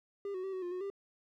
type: tone with pitch steps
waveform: triangle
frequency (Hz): 400.2 / 370.4 / 385 / 373.5 / 352.9 / 365.1 / 396.4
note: G4 / F#4 / G4 / F#4 / F4 / F#4 / G4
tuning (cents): +36 / +2 / -31 / +16 / +18 / -23 / +19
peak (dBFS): -34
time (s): 0.25-0.901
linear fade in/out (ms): 2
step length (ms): 93
effects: none